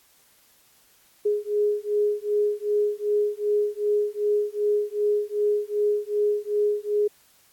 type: beating tone pair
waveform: sine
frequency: 415 / 417.6 Hz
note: G#4 / G#4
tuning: -1 / +10 cents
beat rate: 2.6 Hz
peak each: -24 dBFS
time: 1.25-7.08 s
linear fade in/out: 10 ms
effects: white hiss -59 dBFS RMS until 7.52 s + AAC 64 kbps